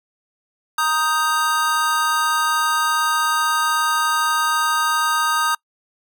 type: chord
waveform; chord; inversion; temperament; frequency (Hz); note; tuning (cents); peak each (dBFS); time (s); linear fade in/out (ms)
square; Eb major; second; equal; 932.3 / 1244.5 / 1568; Bb5 / Eb6 / G6; 0 / 0 / 0; -24 / -20 / -24; 0.78-5.55; 5
effects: noise-tail reverb RT60 0.1 s tail -26 dB re dry